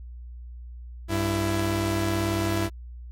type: tone pair together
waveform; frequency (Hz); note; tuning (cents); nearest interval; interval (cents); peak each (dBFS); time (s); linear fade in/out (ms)
sawtooth; 98 / 332.8; G2 / E4; 0 / +17; octave + major sixth; 2117; -22; 1.08-2.7; 50
effects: added 60 Hz sine -37 dBFS peak until 3.11 s + MP3 64 kbps